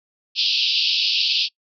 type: band-pass noise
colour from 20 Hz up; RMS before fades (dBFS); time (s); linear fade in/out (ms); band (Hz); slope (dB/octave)
white; -20; 0.35-1.49; 50; 2600 to 5100; 96
effects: noise-tail reverb RT60 0.1 s tail -24 dB re dry